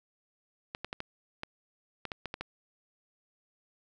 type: clicks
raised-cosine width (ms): 0.3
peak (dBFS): -20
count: 10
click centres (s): 0.749 / 0.846 / 0.929 / 1.004 / 1.434 / 2.053 / 2.118 / 2.257 / 2.341 / 2.41
effects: none